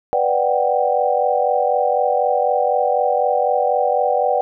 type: chord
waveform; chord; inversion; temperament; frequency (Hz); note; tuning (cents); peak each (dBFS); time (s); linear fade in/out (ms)
sine; G major seventh; first; equal; 493.9 / 587.3 / 740 / 784; B4 / D5 / F#5 / G5; 0 / 0 / 0 / 0; -20; 0.13-4.41; 0
effects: none